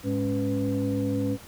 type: tone cluster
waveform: sine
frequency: 106.9 / 205.8 / 276.5 / 496.5 Hz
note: A2 / G#3 / C#4 / B4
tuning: -49 / -16 / -4 / +9 cents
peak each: -29 / -31 / -26 / -31 dBFS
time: 0.03-1.38 s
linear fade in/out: 50 ms
effects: tanh soft clip ceiling -16 dBFS + pink hiss -47 dBFS RMS until 1.47 s